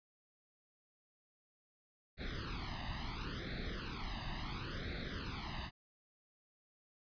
pink noise with flanger, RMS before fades -42 dBFS, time 2.17-5.71 s, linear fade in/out 50 ms, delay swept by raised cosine 0.5 to 1.07 ms, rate 0.72 Hz, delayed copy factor +1, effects resampled to 11025 Hz

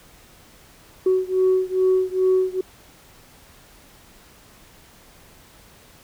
sine beating tone pair, 372.4 / 374.8 Hz, F#4 / F#4, +11 / +22 cents, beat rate 2.4 Hz, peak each -18 / -19 dBFS, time 1.06-2.61 s, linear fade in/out 5 ms, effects tanh soft clip ceiling -11 dBFS + pink hiss -50 dBFS RMS until 6.03 s

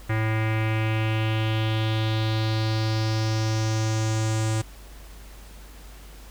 square tone with low-pass filter sweep, 110 Hz, A2, in tune, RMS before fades -24 dBFS, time 0.09-4.62 s, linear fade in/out 10 ms, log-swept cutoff 2000 to 8000 Hz, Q 3.4, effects added 50 Hz sine -42 dBFS peak until 6.3 s + pink hiss -49 dBFS RMS until 6.3 s

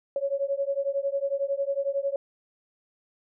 sine beating tone pair, 550 / 561 Hz, C#5 / C#5, -14 / +21 cents, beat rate 11 Hz, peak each -28 dBFS, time 0.16-2.16 s, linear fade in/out 2 ms, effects none

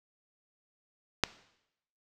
click, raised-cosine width 0.2 ms, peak -6 dBFS, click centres 1.237 s, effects noise-tail reverb RT60 0.8 s tail -17 dB re dry

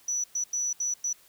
sine tone bursts at uneven times, 5920 Hz, F#8, in tune, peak -25 dBFS, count 5, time 0.08-0.24 / 0.35-0.44 / 0.53-0.73 / 0.8-0.94 / 1.04-1.13 s, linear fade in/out 5 ms, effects tanh soft clip ceiling -22 dBFS + white hiss -58 dBFS RMS until 1.28 s

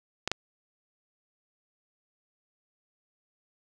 clicks, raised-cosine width 0.2 ms, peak -11 / -9 dBFS, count 2, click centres 0.276 / 0.316 s, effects none

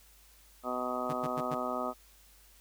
harmonic tone, 125.4 Hz, B2, 27 cents sharp, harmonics 2 / 3 / 4 / 5 / 6 / 7 / 8 / 9 / 10, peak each -39 / -43 / -42 / -37 / -41 / -45 / -46 / -43 / -37 dBFS, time 0.63-1.94 s, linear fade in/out 50 ms
sawtooth tone bursts, 150 Hz, D3, 37 cents sharp, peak -32 dBFS, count 4, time 1.09-1.549 s, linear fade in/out 10 ms, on 42 ms, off 97 ms
effects added 50 Hz sine -61 dBFS peak until 2.6 s + white hiss -61 dBFS RMS until 2.6 s

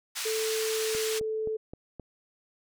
white band-pass noise, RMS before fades -34 dBFS, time 0.15-1.2 s, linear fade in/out 20 ms, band 1300 to 7900 Hz, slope 12 dB/octave
sine tone with pitch glide, 440 to 437.5 Hz, A4 to A4, 0 to -10 cents, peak -28 dBFS, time 0.25-1.57 s, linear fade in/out 10 ms, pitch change -10 cents, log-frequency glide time 0.67-1.29 s
click train, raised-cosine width 2 ms, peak -27 dBFS, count 5, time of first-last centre 0.95-1.997 s, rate 3.82 Hz
effects none

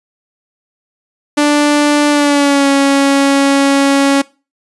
sawtooth tone with pitch glide, 293.7 to 277.2 Hz, D4 to C#4, 0 to 0 cents, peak -4 dBFS, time 1.37-4.22 s, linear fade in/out 10 ms, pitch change -100 cents, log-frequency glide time 2.1-2.68 s, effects noise-tail reverb RT60 0.3 s tail -21 dB re dry + resampled to 24000 Hz

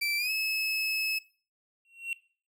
30% pulse tone with pitch glide, 2334 to 2590 Hz, D7 to E7, -11 to -31 cents, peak -25 dBFS, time 0.01-1.19 s, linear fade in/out 10 ms, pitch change +180 cents, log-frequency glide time 0.17-0.31 s
triangle tone with exponential growth, 2732 Hz, F7, 39 cents flat, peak -25 dBFS, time 1.85-2.13 s, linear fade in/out 1 ms, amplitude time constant 59 ms
effects noise-tail reverb RT60 0.4 s tail -20 dB re dry

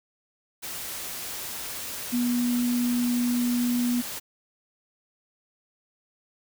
sine tone in noise, 243 Hz, B3, 28 cents flat, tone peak -22 dBFS, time 2.12-4.02 s, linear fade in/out 20 ms, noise white, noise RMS -35 dBFS, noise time 0.62-4.2 s, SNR +10 dB, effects none

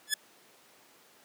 10% pulse tone with exponential growth, 1715 Hz, A6, 45 cents flat, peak -14 dBFS, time 0.07-0.14 s, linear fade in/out 5 ms, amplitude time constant 15 ms, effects pink hiss -59 dBFS RMS until 1.24 s + high-pass 300 Hz 12 dB/octave

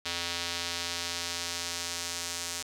square tone with band-pass filter sweep, 86 Hz, F2, 26 cents flat, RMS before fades -35 dBFS, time 0.05-2.63 s, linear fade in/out 10 ms, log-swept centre 4100 to 6700 Hz, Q 1.3, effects none

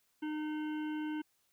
harmonic tone, 305.7 Hz, D#4, 30 cents flat, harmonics 1 / 3 / 5 / 7 / 9 / 10, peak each -35 / -48 / -49 / -56 / -57 / -57 dBFS, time 0.22-1.22 s, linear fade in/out 10 ms, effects white hiss -75 dBFS RMS until 1.52 s

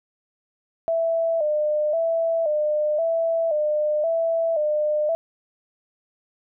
sine tone with vibrato, 631 Hz, D#5, 24 cents sharp, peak -19 dBFS, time 0.88-5.15 s, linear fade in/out 0 ms, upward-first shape square, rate 0.95 Hz, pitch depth 79 cents each way, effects none

